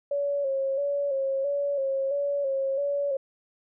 sine tone with vibrato, 554.4 Hz, C#5, in tune, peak -24 dBFS, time 0.11-3.17 s, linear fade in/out 5 ms, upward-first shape square, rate 1.5 Hz, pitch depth 43 cents each way, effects none

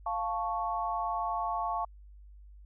sine chord, F augmented, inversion none, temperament equal, 698.5 / 880 / 1108.7 Hz, F5 / A5 / C#6, 0 / 0 / 0 cents, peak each -34 dBFS, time 0.06-1.85 s, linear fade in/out 5 ms, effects added 50 Hz sine -49 dBFS peak until 2.65 s

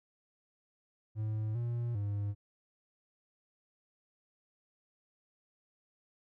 triangle tone with pitch steps, 108.3 / 118.9 / 102 Hz, A2 / A#2 / G#2, -27 / +35 / -31 cents, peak -30 dBFS, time 1.15-2.35 s, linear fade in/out 50 ms, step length 400 ms, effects none

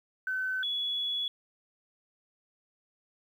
sine tone pair in turn, 1521 / 3388 Hz, F#6 / G#7, +47 / +34 cents, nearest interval octave + major second, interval 1387 cents, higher second, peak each -29 / -29 dBFS, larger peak neither, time 0.27-0.63 / 0.63-1.28 s, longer second, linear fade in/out 2 ms, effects 10-bit

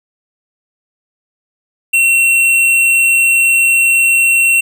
sine tone with hard clipping, 2722 Hz, F7, 45 cents flat, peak -9 dBFS, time 1.93-4.61 s, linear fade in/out 10 ms, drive 13 dB, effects none

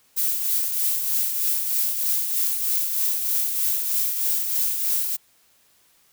violet noise with tremolo, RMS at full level -21 dBFS, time 0.16-5.17 s, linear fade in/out 20 ms, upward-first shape triangle, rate 3.2 Hz, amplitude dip 50%, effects white hiss -60 dBFS RMS until 6.12 s

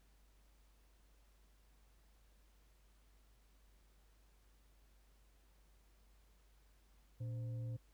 sine tone with frequency modulation, 116.54 Hz, A#2, in tune, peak -40 dBFS, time 7.2-7.77 s, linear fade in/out 10 ms, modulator 401 Hz, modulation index 0.26, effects added 50 Hz sine -66 dBFS peak until 7.93 s + pink hiss -75 dBFS RMS until 7.93 s

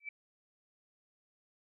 sine tone with exponential growth, 2314 Hz, D7, 26 cents flat, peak -35 dBFS, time 0-0.09 s, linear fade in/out 5 ms, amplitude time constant 19 ms, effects none

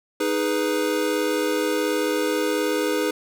square chord, G# minor, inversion second, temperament equal, 311.1 / 415.3 / 493.9 Hz, D#4 / G#4 / B4, 0 / 0 / 0 cents, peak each -26 dBFS, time 0.2-3.11 s, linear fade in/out 5 ms, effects none

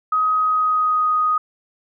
sine tone with pitch glide, 1261 to 1246.5 Hz, D#6 to D#6, +23 to +3 cents, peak -15 dBFS, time 0.12-1.38 s, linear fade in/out 5 ms, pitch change -20 cents, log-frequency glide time 0.36-1.1 s, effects none

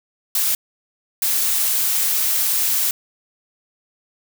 blue noise bursts at uneven times, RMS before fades -19 dBFS, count 2, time 0.35-0.55 / 1.22-2.91 s, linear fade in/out 2 ms, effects none

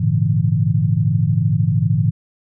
sine tone cluster, 103.4 / 116.4 / 143.2 / 165.7 Hz, G#2 / A#2 / D3 / E3, -7 / -2 / -43 / +9 cents, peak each -19 dBFS, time 0-2.11 s, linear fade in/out 10 ms, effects none

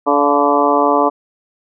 harmonic tone with a mistuned harmonic, 144.6 Hz, D3, 27 cents flat, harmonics 2 / 3 / 4 / 5 / 6 / 7 / 8, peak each -18 / -18 / -18 / -18 / -18 / -18 / -18 dBFS, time 0.06-1.1 s, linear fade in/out 20 ms, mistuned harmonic 5, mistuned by -51 cents, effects none

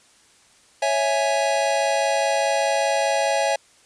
square chord, C# minor, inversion none, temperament equal, 554.4 / 659.3 / 830.6 Hz, C#5 / E5 / G#5, 0 / 0 / 0 cents, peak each -24 dBFS, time 0.82-3.56 s, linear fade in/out 5 ms, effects white hiss -55 dBFS RMS until 3.85 s + resampled to 22050 Hz

